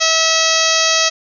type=harmonic tone; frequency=647 Hz; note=E5; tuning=32 cents flat; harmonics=1 / 2 / 3 / 4 / 5 / 6 / 7 / 8 / 9 / 10; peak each=-21 / -21 / -21 / -21 / -21 / -21 / -21 / -21 / -21 / -21 dBFS; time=0-1.1 s; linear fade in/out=20 ms; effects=none